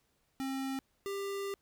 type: tone pair in turn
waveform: square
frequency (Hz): 267.7 / 396.7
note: C4 / G4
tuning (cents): +40 / +21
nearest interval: perfect fifth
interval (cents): 681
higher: second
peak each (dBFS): -35 / -36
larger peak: first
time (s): 0.4-0.79 / 1.06-1.54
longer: second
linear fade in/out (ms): 0
effects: pink hiss -75 dBFS RMS until 1.61 s